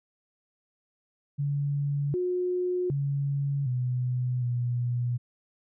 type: tone with pitch steps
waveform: sine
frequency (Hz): 142.7 / 361.1 / 140.5 / 125.2 / 121.8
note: D3 / F#4 / C#3 / B2 / B2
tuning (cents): -49 / -42 / +24 / +24 / -24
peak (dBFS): -25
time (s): 1.38-5.18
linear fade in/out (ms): 20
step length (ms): 760
effects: none